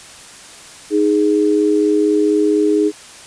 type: tone pair together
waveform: sine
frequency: 311.1 / 415.3 Hz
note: D#4 / G#4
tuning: 0 / 0 cents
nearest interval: perfect fourth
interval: 500 cents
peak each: -14 dBFS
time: 0.9-2.92 s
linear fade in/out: 50 ms
effects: white hiss -38 dBFS RMS until 3.26 s + resampled to 22050 Hz